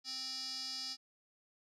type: tone with band-pass filter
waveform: square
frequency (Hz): 261.5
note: C4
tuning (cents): -1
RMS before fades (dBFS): -42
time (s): 0.04-0.97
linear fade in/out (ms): 50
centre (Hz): 4900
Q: 8
effects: none